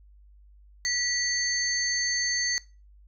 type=tone cluster; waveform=sine; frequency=1950 / 4457 / 6310 Hz; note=B6 / C#8 / G8; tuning=-23 / +9 / +10 cents; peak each=-29 dBFS; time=0.85-2.58 s; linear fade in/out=0 ms; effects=noise-tail reverb RT60 0.3 s tail -20 dB re dry + added 50 Hz sine -51 dBFS peak until 3.07 s